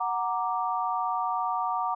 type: chord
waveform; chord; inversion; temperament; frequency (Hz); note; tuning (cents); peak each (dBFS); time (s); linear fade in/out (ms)
sine; Gb augmented; none; equal; 740 / 932.3 / 1174.7; Gb5 / Bb5 / D6; 0 / 0 / 0; -30; 0-1.95; 10
effects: none